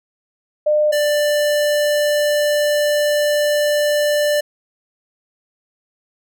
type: tone pair in turn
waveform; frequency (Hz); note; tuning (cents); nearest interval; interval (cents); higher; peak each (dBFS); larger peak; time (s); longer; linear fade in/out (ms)
sine / square; 603 / 590.9; D5 / D5; +46 / +10; unison; 36; first; -12 / -15; first; 0.66-0.92 / 0.92-4.41; second; 10
effects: none